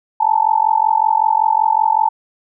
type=tone with amplitude modulation; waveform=sine; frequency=880 Hz; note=A5; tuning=in tune; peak=-7 dBFS; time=0.2-2.09 s; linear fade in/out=10 ms; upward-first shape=sine; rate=45.3 Hz; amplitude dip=100%; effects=none